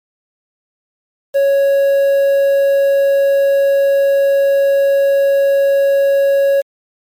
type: tone with quantisation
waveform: triangle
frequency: 554.4 Hz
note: C#5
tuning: in tune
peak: -7 dBFS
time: 1.34-6.62 s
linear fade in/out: 20 ms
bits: 6
effects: MP3 96 kbps